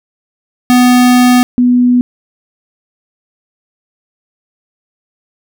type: tone pair in turn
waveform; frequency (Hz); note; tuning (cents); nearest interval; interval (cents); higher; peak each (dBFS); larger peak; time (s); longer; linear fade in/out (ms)
square / sine; 248.2 / 246.5; B3 / B3; +9 / -3; unison; 12; first; -5; neither; 0.7-1.43 / 1.58-2.01; first; 0
effects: none